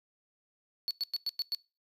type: tone bursts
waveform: triangle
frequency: 4435 Hz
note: C#8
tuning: in tune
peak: -28 dBFS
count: 6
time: 0.88-1.548 s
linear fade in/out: 0 ms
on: 28 ms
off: 100 ms
effects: noise-tail reverb RT60 0.3 s tail -23 dB re dry